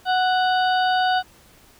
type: harmonic tone with a mistuned harmonic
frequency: 740 Hz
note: F#5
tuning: in tune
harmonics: 1 / 2 / 4 / 5 / 6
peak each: -18 / -24 / -30 / -32 / -34 dBFS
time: 0.05-1.23 s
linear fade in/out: 50 ms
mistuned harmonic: 6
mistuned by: +74 cents
effects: pink hiss -52 dBFS RMS until 1.79 s